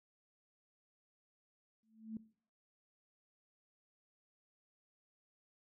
sine tone with exponential growth, 220.8 Hz, A3, 6 cents sharp, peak -38 dBFS, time 1.83-2.17 s, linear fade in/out 2 ms, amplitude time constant 72 ms, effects noise-tail reverb RT60 0.5 s tail -19 dB re dry

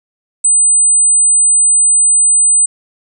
sine tone, 8100 Hz, B8, 43 cents sharp, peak -6 dBFS, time 0.44-2.66 s, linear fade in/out 10 ms, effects none

